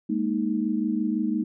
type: chord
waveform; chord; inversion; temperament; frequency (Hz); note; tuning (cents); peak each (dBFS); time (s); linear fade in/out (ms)
sine; Ab suspended second; none; just; 207.7 / 233.6 / 311.5; Ab3 / Bb3 / Eb4; 0 / +4 / +2; -27; 0.09-1.44; 10
effects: none